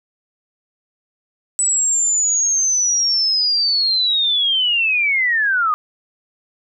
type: linear sweep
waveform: sine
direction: down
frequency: 7950 to 1200 Hz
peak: -14 dBFS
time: 1.59-5.74 s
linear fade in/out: 0 ms
effects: none